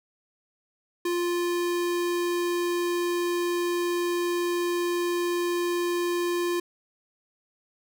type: tone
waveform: square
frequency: 349.3 Hz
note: F4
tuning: in tune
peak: -25 dBFS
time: 1.05-6.6 s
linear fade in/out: 5 ms
effects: none